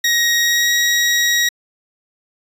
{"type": "tone with pitch glide", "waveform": "20% pulse", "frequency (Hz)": [1885, 1902.5], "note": ["A#6", "A#6"], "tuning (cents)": [19, 35], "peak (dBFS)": -8, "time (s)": [0.04, 1.49], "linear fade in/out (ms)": 5, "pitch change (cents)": 16, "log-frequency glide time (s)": [0.4, 0.73], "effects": ["resampled to 32000 Hz"]}